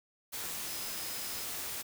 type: tone in noise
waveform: sine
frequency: 5080 Hz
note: D#8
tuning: 35 cents sharp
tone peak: -47 dBFS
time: 0.66-1.46 s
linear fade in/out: 20 ms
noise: white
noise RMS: -39 dBFS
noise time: 0.32-1.83 s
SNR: -11 dB
effects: none